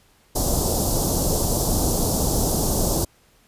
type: band-stop noise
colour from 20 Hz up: pink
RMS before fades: -21 dBFS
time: 0.35-3.05 s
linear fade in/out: 10 ms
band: 840 to 5100 Hz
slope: 24 dB/octave
effects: pink hiss -58 dBFS RMS until 3.47 s + resampled to 32000 Hz